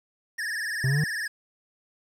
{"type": "tone with vibrato", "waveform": "square", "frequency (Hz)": 1760, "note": "A6", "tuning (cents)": 0, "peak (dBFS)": -29, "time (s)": [0.38, 1.28], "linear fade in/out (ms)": 10, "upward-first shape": "triangle", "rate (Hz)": 20, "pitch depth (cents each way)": 140}
{"type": "linear sweep", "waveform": "triangle", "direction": "up", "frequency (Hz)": [127.7, 155.56], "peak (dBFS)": -19, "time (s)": [0.84, 1.04], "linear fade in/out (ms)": 2}
{"effects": ["low-pass 11000 Hz 12 dB/octave", "9-bit"]}